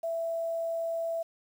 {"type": "tone with quantisation", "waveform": "sine", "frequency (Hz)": 663, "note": "E5", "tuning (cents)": 10, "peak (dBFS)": -29, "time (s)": [0.03, 1.23], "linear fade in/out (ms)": 10, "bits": 9, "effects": []}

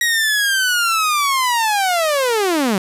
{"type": "linear sweep", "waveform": "sawtooth", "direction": "down", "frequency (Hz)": [1908, 180], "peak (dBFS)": -11, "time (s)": [0.01, 2.78], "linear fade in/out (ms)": 2, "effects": ["resampled to 32000 Hz", "7-bit"]}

